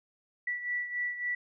sine beating tone pair, 1956 / 1959.6 Hz, B6 / B6, -17 / -14 cents, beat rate 3.6 Hz, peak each -32 / -38 dBFS, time 0.47-1.35 s, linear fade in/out 5 ms, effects none

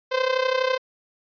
sawtooth tone with amplitude modulation, 517 Hz, C5, 21 cents flat, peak -13 dBFS, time 0.11-0.78 s, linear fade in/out 20 ms, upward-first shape sine, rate 32.1 Hz, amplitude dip 75%, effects resampled to 11025 Hz

